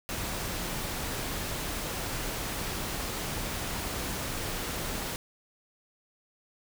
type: noise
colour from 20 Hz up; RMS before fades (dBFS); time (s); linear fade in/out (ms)
pink; -34; 0.09-5.16; 0
effects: none